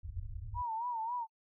white low-pass noise, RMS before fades -42 dBFS, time 0.03-0.62 s, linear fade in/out 5 ms, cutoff 110 Hz, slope 96 dB/octave
sine tone with vibrato, 932.3 Hz, A#5, in tune, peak -34 dBFS, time 0.54-1.27 s, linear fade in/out 50 ms, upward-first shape sine, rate 3.7 Hz, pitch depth 100 cents each way
effects noise-tail reverb RT60 0.1 s tail -25 dB re dry

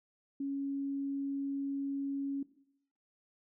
sine tone, 277.2 Hz, C#4, in tune, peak -33 dBFS, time 0.4-2.43 s, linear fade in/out 5 ms, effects noise-tail reverb RT60 0.7 s tail -17 dB re dry

